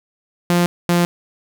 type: tone pair in turn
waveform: sawtooth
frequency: 174.61 / 173.83 Hz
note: F3 / F3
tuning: 0 / -8 cents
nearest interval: unison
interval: 8 cents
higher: first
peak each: -9 dBFS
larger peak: neither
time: 0.5-0.66 / 0.89-1.05 s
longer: neither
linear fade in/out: 0 ms
effects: 8-bit